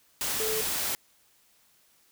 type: tone in noise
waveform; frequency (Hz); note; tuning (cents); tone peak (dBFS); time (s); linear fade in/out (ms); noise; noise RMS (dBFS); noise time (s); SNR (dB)
sine; 437.9; A4; -8; -30; 0.4-0.61; 0; white; -30; 0.21-0.95; -3
effects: white hiss -64 dBFS RMS until 2.11 s